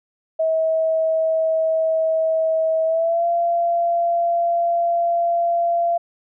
sine tone with pitch glide, 643 to 685.2 Hz, E5 to F5, -43 to -33 cents, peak -16 dBFS, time 0.39-5.98 s, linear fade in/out 10 ms, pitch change +110 cents, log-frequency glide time 2.85-3.26 s, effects none

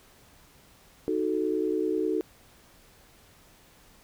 sine chord, D# diminished, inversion none, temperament equal, 311.1 / 370 / 440 Hz, D#4 / F#4 / A4, 0 / 0 / 0 cents, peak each -29 dBFS, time 1.08-2.21 s, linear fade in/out 0 ms, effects pink hiss -57 dBFS RMS until 4.03 s

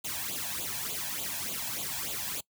white noise with flanger, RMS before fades -35 dBFS, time 0.04-2.41 s, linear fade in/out 10 ms, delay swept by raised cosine 0.27 to 1.24 ms, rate 3.4 Hz, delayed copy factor +0.8, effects noise-tail reverb RT60 0.1 s tail -23 dB re dry + high-pass 60 Hz 12 dB/octave

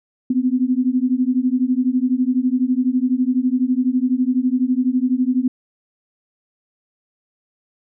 sine beating tone pair, 248 / 260 Hz, B3 / C4, +7 / -11 cents, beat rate 12 Hz, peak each -18 dBFS, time 0.3-5.48 s, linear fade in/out 5 ms, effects none

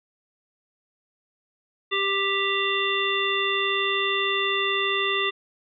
harmonic tone, 393.8 Hz, G4, 8 cents sharp, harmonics 1 / 3 / 5 / 7 / 9, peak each -28 / -28 / -28 / -28 / -28 dBFS, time 1.91-5.31 s, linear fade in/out 20 ms, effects none

